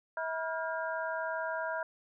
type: harmonic tone with a mistuned harmonic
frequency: 322.6 Hz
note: E4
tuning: 37 cents flat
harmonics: 2 / 3 / 4 / 5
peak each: -36 / -38 / -39 / -40 dBFS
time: 0.17-1.83 s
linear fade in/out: 2 ms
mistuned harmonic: 4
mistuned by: +150 cents
effects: none